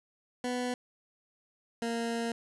20% pulse tone pair in turn, 247.8 / 232 Hz, B3 / A#3, +6 / -8 cents, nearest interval minor second, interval 114 cents, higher first, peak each -26 dBFS, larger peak neither, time 0.44-0.74 / 1.82-2.32 s, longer second, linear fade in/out 2 ms, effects resampled to 24000 Hz + 11-bit

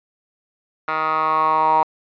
10% pulse tone with band-pass filter sweep, 157.2 Hz, D#3, 18 cents sharp, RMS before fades -18 dBFS, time 0.88-1.83 s, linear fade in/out 2 ms, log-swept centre 1400 to 920 Hz, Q 6.8, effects resampled to 11025 Hz

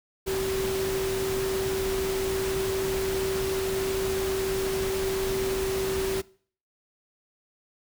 sine tone in noise, 383.6 Hz, G4, 37 cents flat, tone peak -26 dBFS, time 0.26-6.22 s, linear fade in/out 20 ms, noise pink, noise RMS -33 dBFS, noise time 0.26-6.22 s, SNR +4 dB, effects noise-tail reverb RT60 0.5 s tail -22 dB re dry

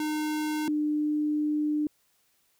square / sine tone pair in turn, 305.3 / 300.2 Hz, D#4 / D4, -33 / +38 cents, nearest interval unison, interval 29 cents, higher first, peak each -28 / -24 dBFS, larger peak second, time 0-0.68 / 0.68-1.87 s, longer second, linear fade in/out 2 ms, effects white hiss -69 dBFS RMS until 2.59 s

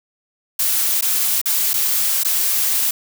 blue noise with dropouts, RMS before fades -18 dBFS, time 0.59-2.91 s, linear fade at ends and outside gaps 5 ms, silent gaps 1.011-1.022 / 1.415-1.457 / 1.734-1.739 / 2.235-2.247 s, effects none

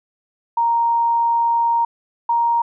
sine tone pair in turn, 932.3 / 936.1 Hz, A#5 / A#5, 0 / +7 cents, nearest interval unison, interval 7 cents, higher second, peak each -14 dBFS, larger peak neither, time 0.57-1.85 / 2.29-2.62 s, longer first, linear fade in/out 5 ms, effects none

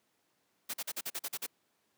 white noise bursts, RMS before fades -37 dBFS, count 9, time 0.69-1.466 s, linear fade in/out 10 ms, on 48 ms, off 43 ms, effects pink hiss -75 dBFS RMS until 1.97 s + high-pass 200 Hz 12 dB/octave

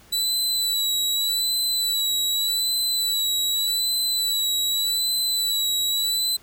sawtooth tone with vibrato, 3951 Hz, B7, in tune, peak -18 dBFS, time 0.12-6.37 s, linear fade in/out 10 ms, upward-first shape sine, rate 0.84 Hz, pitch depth 37 cents each way, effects pink hiss -52 dBFS RMS until 6.42 s

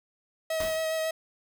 45% pulse tone with vibrato, 639 Hz, D#5, 46 cents sharp, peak -27 dBFS, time 0.5-1.11 s, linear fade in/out 5 ms, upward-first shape sine, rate 7.3 Hz, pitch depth 14 cents each way
pink noise with exponential decay, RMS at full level -35 dBFS, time 0.6-0.95 s, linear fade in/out 1 ms, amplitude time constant 75 ms
blue noise, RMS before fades -45 dBFS, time 0.6-0.76 s, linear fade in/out 2 ms
effects none

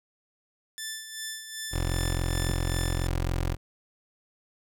10% pulse tone with tremolo, 1760 Hz, A6, in tune, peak -24 dBFS, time 0.78-3.07 s, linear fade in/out 0 ms, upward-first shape sine, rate 2.6 Hz, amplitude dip 60%
20% pulse tone, 43.65 Hz, F1, in tune, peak -21 dBFS, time 1.71-3.57 s, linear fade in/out 50 ms
click, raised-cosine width 3 ms, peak -17 dBFS, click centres 2.498 s
effects none

